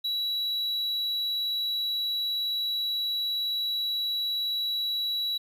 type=tone; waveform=triangle; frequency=3913 Hz; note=B7; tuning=17 cents flat; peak=-25 dBFS; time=0.04-5.38 s; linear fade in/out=10 ms; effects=10-bit